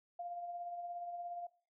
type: tone with tremolo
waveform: sine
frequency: 698.5 Hz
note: F5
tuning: in tune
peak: -39 dBFS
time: 0.19-1.47 s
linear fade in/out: 5 ms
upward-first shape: triangle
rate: 17 Hz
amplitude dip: 40%
effects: noise-tail reverb RT60 0.4 s tail -19 dB re dry